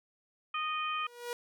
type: harmonic tone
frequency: 619 Hz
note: D#5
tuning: 9 cents flat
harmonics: 2 / 3 / 4 / 5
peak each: -33 / -46 / -38 / -41 dBFS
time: 0.54-1.07 s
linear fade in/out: 5 ms
type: tone with exponential growth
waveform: sawtooth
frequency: 480.9 Hz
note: B4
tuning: 46 cents flat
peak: -29 dBFS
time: 0.91-1.33 s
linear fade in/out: 1 ms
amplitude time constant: 91 ms
effects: none